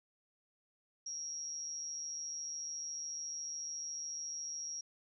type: tone with amplitude modulation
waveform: sine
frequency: 5640 Hz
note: F8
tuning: 16 cents sharp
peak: -36 dBFS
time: 1.06-4.81 s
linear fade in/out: 5 ms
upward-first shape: sine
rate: 154 Hz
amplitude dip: 75%
effects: none